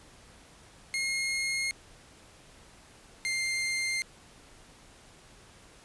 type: tone pair in turn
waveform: sawtooth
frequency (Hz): 2147 / 2103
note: C7 / C7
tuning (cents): +44 / +8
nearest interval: unison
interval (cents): 36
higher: first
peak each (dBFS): -25 / -25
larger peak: neither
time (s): 0.94-1.71 / 3.25-4.02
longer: neither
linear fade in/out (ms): 0
effects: pink hiss -55 dBFS RMS until 5.84 s + resampled to 24000 Hz